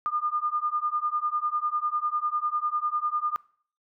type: beating tone pair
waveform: sine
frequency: 1208 / 1218 Hz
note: D6 / D#6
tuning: +48 / -37 cents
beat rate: 10 Hz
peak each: -28 dBFS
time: 0.06-3.36 s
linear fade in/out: 0 ms
effects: noise-tail reverb RT60 0.5 s tail -22 dB re dry